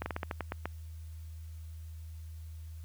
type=slowing click train; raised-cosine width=0.5 ms; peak=-19 dBFS; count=9; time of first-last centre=0.02-0.656 s; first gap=40 ms; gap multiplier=1.19; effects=added 80 Hz sine -42 dBFS peak until 2.84 s + white hiss -64 dBFS RMS until 2.84 s